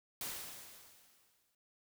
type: noise with exponential decay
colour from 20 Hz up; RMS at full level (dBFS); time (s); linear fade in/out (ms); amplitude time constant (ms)
white; -40; 0.21-1.55; 2; 290
effects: none